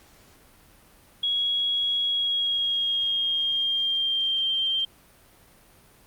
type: tone with pitch glide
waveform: sine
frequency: 3322 to 3156 Hz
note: G#7 to G7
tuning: 0 to +11 cents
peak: -22 dBFS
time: 1.23-4.85 s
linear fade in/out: 5 ms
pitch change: -89 cents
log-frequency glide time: 2.04-4.48 s
effects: pink hiss -55 dBFS RMS until 6.06 s + Opus 48 kbps